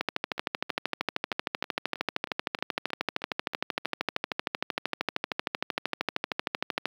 two click trains, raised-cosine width 0.3 ms, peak -10 / -23 dBFS, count 90 / 13, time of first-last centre 0.01-6.856 / 0.38-4.165 s, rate 13 / 3.17 Hz, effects high-pass 200 Hz 12 dB/octave + 8-bit

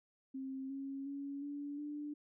sine tone with pitch steps, 266.2 / 273.1 / 280.1 / 287.3 / 294.7 Hz, C4 / C#4 / C#4 / D4 / D4, +30 / -26 / +18 / -38 / +6 cents, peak -40 dBFS, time 0.34-2.14 s, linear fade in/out 10 ms, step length 360 ms, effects none

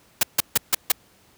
white noise bursts, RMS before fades -17 dBFS, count 5, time 0.21-0.92 s, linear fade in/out 5 ms, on 22 ms, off 150 ms, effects pink hiss -57 dBFS RMS until 1.37 s + high-pass 60 Hz 12 dB/octave

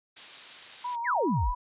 blue noise, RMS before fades -37 dBFS, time 0.16-0.96 s, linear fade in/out 10 ms
sine tone with vibrato, 959 Hz, A#5, 49 cents sharp, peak -30 dBFS, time 0.84-1.55 s, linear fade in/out 10 ms, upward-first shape sine, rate 4.8 Hz, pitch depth 56 cents each way
sine exponential sweep, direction down, 2349 to 30.87 Hz, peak -24 dBFS, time 1.04-1.54 s, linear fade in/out 50 ms
effects resampled to 8000 Hz

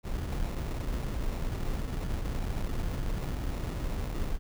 brown noise with sample-and-hold, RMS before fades -32 dBFS, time 0.03-4.39 s, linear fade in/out 50 ms, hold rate 1575 Hz, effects none

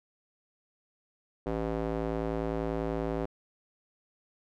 square tone with band-pass filter, 55.2 Hz, A1, 6 cents sharp, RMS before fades -32 dBFS, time 1.46-3.26 s, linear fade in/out 10 ms, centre 460 Hz, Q 1.2, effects none

